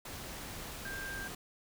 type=tone in noise; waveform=sine; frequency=1588 Hz; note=G6; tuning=22 cents sharp; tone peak=-40 dBFS; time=0.85-1.28 s; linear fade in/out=5 ms; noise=pink; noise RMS=-44 dBFS; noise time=0.05-1.35 s; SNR=+1 dB; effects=none